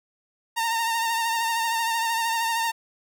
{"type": "tone with vibrato", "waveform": "sawtooth", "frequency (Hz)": 916, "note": "A#5", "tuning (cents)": -31, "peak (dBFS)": -19, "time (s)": [0.56, 2.72], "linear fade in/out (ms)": 20, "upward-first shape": "triangle", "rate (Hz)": 13, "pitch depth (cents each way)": 42, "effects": []}